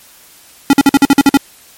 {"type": "tone bursts", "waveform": "square", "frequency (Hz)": 278.4, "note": "C#4", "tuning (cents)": 8, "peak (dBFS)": -4, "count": 9, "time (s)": [0.7, 1.372], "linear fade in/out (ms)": 2, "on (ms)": 32, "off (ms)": 48, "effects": ["white hiss -42 dBFS RMS until 1.77 s", "MP3 64 kbps"]}